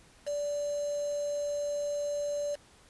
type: tone with quantisation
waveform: sine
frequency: 582 Hz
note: D5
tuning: 16 cents flat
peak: -30 dBFS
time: 0.26-2.56 s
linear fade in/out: 20 ms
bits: 7
effects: pink hiss -59 dBFS RMS until 2.89 s + resampled to 24000 Hz